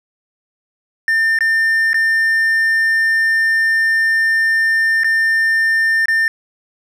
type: tone with dropouts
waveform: triangle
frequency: 1800 Hz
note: A6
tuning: 39 cents sharp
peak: -10 dBFS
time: 1.08-6.28 s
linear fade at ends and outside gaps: 1 ms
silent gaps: 1.388-1.407 / 1.932-1.943 / 5.035-5.044 / 6.057-6.083 s
effects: none